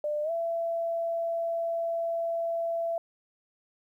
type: tone with pitch glide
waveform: sine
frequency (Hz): 597 to 670.1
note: D5 to E5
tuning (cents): +28 to +28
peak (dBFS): -27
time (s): 0.04-2.98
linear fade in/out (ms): 2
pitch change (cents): +200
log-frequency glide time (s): 0.23-0.31
effects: 11-bit